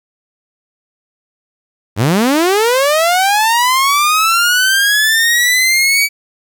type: linear sweep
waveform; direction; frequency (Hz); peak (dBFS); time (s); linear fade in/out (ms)
sawtooth; up; 89.7 to 2291; -6; 1.96-6.09; 50
effects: 8-bit